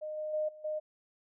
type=tone with level steps; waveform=sine; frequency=614 Hz; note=D#5; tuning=23 cents flat; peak=-36 / -34 / -29 / -48 / -32 dBFS; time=0.01-0.8 s; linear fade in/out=20 ms; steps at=0.17 / 0.33 / 0.48 / 0.64 s; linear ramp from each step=10 ms; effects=none